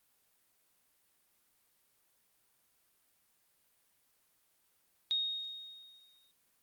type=tone with exponential decay; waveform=sine; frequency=3729 Hz; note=A#7; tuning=in tune; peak=-28 dBFS; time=5.11-6.31 s; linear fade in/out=0 ms; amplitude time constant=260 ms; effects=white hiss -73 dBFS RMS until 6.62 s + Opus 32 kbps